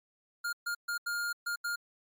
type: tone bursts at uneven times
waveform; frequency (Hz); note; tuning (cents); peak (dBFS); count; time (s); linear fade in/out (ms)
square; 1412; F6; +19; -32; 6; 0.44-0.53 / 0.66-0.75 / 0.88-0.98 / 1.06-1.33 / 1.46-1.56 / 1.64-1.76; 10
effects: MP3 96 kbps